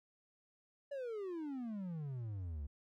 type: exponential sweep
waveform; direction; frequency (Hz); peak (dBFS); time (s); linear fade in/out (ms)
triangle; down; 581 to 68.1; -38; 0.91-2.67; 10
effects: none